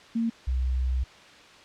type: tone pair in turn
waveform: sine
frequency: 229.3 / 63.77 Hz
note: A#3 / C2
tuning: -28 / -44 cents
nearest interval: octave + minor seventh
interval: 2216 cents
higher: first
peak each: -23 dBFS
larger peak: neither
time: 0.15-0.3 / 0.47-1.04 s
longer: second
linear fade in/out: 10 ms
effects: white hiss -50 dBFS RMS until 1.64 s + low-pass 4000 Hz 12 dB/octave